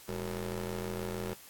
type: ring-modulated tone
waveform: 20% pulse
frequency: 86.5 Hz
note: F2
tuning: 16 cents flat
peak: -27 dBFS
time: 0.08-1.34 s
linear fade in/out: 10 ms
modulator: 286 Hz
effects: white hiss -53 dBFS RMS until 1.49 s + AAC 64 kbps